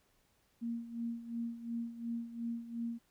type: tone with tremolo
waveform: sine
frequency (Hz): 233.1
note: A#3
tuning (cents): 0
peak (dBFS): -34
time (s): 0.61-2.99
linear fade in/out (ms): 20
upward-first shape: sine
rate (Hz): 2.8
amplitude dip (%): 75
effects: pink hiss -73 dBFS RMS until 3.1 s